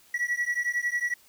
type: beating tone pair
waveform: triangle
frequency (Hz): 1931 / 1942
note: B6 / B6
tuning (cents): -39 / -30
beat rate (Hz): 11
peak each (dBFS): -27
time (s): 0.14-1.14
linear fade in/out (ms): 5
effects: white hiss -58 dBFS RMS until 1.28 s